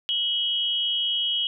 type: tone pair together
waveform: sine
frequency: 2951 / 3255 Hz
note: F#7 / G#7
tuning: -5 / -36 cents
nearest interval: major second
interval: 169 cents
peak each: -25 dBFS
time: 0.09-1.47 s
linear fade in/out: 0 ms
effects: none